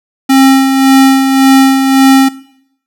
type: tone with tremolo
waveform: square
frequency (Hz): 268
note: C4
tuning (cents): +42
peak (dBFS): -3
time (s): 0.29-2.29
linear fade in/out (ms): 10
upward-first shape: sine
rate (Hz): 1.8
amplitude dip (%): 50
effects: noise-tail reverb RT60 0.7 s tail -18 dB re dry